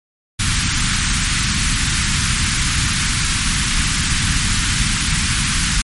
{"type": "band-stop noise", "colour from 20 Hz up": "pink", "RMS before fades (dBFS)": -17, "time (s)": [0.39, 5.82], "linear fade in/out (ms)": 10, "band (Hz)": [220, 1300], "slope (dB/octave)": 24, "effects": ["MP3 48 kbps"]}